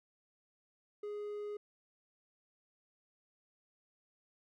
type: tone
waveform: triangle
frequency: 415.3 Hz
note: G#4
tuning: in tune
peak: -37 dBFS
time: 1.03-1.57 s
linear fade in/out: 5 ms
effects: none